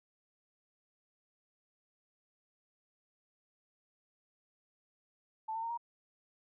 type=tone with pitch steps; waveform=sine; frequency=880 / 900 / 920.6 / 941.5 Hz; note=A5 / A5 / A#5 / A#5; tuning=0 / +39 / -22 / +17 cents; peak=-35 dBFS; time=5.48-5.776 s; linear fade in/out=10 ms; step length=74 ms; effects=none